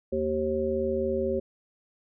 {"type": "harmonic tone", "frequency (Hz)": 77, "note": "D#2", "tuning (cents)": -17, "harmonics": [1, 3, 5, 7], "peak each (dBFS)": [-37, -32, -28, -29], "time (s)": [0.12, 1.4], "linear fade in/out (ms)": 10, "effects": []}